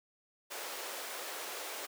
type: high-pass noise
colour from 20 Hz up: pink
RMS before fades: -42 dBFS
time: 0.5-1.87 s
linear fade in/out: 20 ms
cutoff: 420 Hz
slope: 24 dB/octave
effects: none